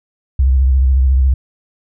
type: tone with vibrato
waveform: sine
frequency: 65.7 Hz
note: C2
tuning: 8 cents sharp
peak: -8 dBFS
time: 0.39-1.34 s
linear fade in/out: 5 ms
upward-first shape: triangle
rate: 14 Hz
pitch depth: 100 cents each way
effects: none